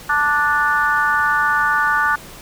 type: harmonic tone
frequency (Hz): 293.7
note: D4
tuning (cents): 0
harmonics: 3 / 4 / 5 / 6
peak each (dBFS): -22 / -19 / -17 / -23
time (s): 0.09-2.16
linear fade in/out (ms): 10
effects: pink hiss -38 dBFS RMS until 2.41 s